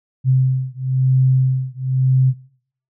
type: beating tone pair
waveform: sine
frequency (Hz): 130 / 131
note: C3 / C3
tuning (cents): -11 / +2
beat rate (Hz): 1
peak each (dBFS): -16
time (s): 0.24-2.34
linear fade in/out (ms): 50
effects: noise-tail reverb RT60 0.6 s tail -22 dB re dry